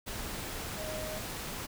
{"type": "tone in noise", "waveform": "sine", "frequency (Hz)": 623, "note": "D#5", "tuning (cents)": 2, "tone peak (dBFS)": -39, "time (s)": [0.78, 1.19], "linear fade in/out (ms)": 20, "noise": "pink", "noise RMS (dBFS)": -39, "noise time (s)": [0.06, 1.67], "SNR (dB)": -3, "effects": []}